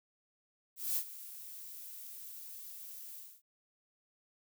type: noise with ADSR envelope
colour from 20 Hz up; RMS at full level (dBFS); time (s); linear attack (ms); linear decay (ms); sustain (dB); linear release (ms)
violet; -32; 0.76-3.42; 200; 76; -16; 250
effects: none